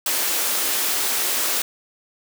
white high-pass noise, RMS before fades -22 dBFS, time 0.06-1.62 s, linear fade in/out 2 ms, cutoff 260 Hz, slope 24 dB/octave, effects none

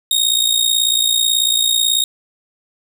sawtooth tone with amplitude modulation, 3731 Hz, A#7, 1 cent sharp, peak -7 dBFS, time 0.11-2.04 s, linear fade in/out 2 ms, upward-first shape sine, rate 58.2 Hz, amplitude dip 70%, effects none

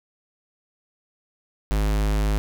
square tone, 51.91 Hz, G#1, in tune, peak -20 dBFS, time 1.71-2.38 s, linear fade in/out 0 ms, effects none

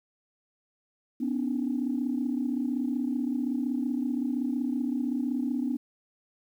sine tone cluster, 247.5 / 283.2 / 308.7 Hz, B3 / C#4 / D#4, +4 / +37 / -14 cents, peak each -28 / -30 / -36 dBFS, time 1.2-5.77 s, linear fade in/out 10 ms, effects tanh soft clip ceiling -18 dBFS + 10-bit

